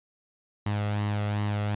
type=tone with flanger; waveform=sawtooth; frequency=103.83 Hz; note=G#2; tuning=in tune; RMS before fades=-28 dBFS; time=0.66-1.75 s; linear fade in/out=5 ms; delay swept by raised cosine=1 to 1.52 ms; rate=2.6 Hz; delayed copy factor=+0.5; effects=resampled to 8000 Hz